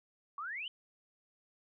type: exponential sweep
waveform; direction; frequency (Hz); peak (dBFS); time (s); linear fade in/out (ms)
sine; up; 1101 to 3124; -38; 0.38-0.68; 2
effects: none